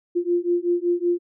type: beating tone pair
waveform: sine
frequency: 346.7 / 352 Hz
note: F4 / F4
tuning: -13 / +14 cents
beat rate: 5.3 Hz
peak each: -22 / -22 dBFS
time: 0.15-1.19 s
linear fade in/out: 20 ms
effects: none